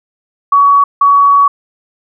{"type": "tone bursts at uneven times", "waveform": "sine", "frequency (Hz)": 1128, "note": "C#6", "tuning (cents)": 30, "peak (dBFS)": -4, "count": 2, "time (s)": [[0.52, 0.84], [1.01, 1.48]], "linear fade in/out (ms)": 5, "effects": []}